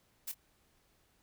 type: noise with echo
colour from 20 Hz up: blue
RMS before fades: -39 dBFS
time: 0.27-0.32 s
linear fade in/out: 10 ms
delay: 25 ms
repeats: 1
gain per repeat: -13 dB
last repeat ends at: 0.345 s
effects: pink hiss -71 dBFS RMS until 1.22 s